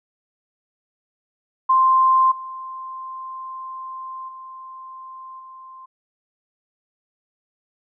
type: tone with level steps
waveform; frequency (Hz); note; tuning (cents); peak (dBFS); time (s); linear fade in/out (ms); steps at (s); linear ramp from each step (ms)
sine; 1046.5; C6; 0; -12 / -30 / -35 / -38; 1.69-5.86; 10; 2.31 / 4.28 / 5.39; 10
effects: none